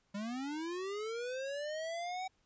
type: linear sweep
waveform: square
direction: up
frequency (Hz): 196 to 761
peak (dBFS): -38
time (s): 0.14-2.28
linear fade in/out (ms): 10
effects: pink hiss -75 dBFS RMS until 2.45 s + resampled to 16000 Hz